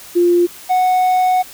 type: tone pair in turn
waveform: sine / triangle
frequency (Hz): 349.2 / 737.6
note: F4 / F#5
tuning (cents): 0 / -6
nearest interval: octave + minor second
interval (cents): 1294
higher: second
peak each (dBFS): -9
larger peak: neither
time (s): 0.15-0.47 / 0.69-1.43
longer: second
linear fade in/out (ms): 20
effects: white hiss -37 dBFS RMS until 1.53 s